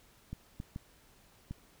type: clicks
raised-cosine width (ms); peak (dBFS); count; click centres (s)
5; -27; 4; 0.33 / 0.601 / 0.761 / 1.51
effects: pink hiss -63 dBFS RMS until 1.8 s